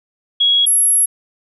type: tone pair in turn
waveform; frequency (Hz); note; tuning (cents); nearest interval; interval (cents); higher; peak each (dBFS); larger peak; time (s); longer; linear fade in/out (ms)
sine; 3322 / 11209; G#7 / F9; 0 / +5; octave + major sixth; 2105; second; -10; neither; 0.4-0.66 / 0.66-1.06; second; 10
effects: none